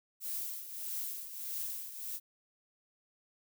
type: noise with tremolo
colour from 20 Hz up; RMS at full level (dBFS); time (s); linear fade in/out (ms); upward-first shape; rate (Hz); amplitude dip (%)
violet; -37; 0.2-2.2; 50; triangle; 1.6; 70
effects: none